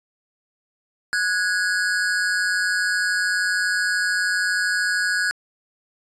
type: tone pair together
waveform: square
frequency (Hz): 1469 / 1656.1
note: F#6 / G#6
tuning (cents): -13 / -5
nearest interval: major second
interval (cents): 208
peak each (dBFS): -23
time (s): 1.13-5.31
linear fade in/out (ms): 0
effects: resampled to 22050 Hz